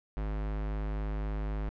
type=tone; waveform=square; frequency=51.91 Hz; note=G#1; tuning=in tune; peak=-32 dBFS; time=0.17-1.69 s; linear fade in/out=0 ms; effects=low-pass 2000 Hz 12 dB/octave